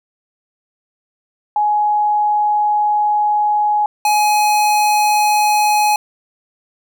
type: tone pair in turn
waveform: sine / square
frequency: 838 / 841 Hz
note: G#5 / G#5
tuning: +15 / +22 cents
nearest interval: unison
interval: 7 cents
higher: second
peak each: -12 / -12 dBFS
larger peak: neither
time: 1.56-3.86 / 4.05-5.96 s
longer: first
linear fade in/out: 2 ms
effects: none